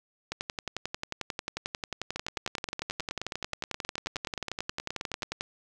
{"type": "two click trains", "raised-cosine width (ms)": 0.2, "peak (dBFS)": [-15, -16], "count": [58, 30], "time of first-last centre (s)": [[0.32, 5.409], [2.16, 5.222]], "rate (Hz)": [11.2, 9.47], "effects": []}